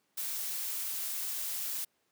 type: noise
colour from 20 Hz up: blue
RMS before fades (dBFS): -36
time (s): 0.17-1.85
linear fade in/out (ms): 10
effects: pink hiss -75 dBFS RMS until 2.11 s + high-pass 200 Hz 12 dB/octave